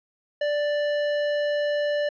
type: tone with hard clipping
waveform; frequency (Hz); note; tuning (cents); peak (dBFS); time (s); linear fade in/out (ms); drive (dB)
sine; 587.3; D5; 0; -24; 0.41-2.09; 5; 13
effects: low-pass 5000 Hz 12 dB/octave